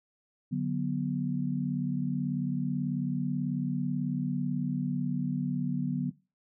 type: chord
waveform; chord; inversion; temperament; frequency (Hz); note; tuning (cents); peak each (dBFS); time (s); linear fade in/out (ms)
sine; B minor; first; equal with one note detuned; 146.83 / 185 / 245.2; D3 / F#3 / B3; 0 / 0 / -12; -32; 0.51-6.11; 20
effects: noise-tail reverb RT60 0.3 s tail -20 dB re dry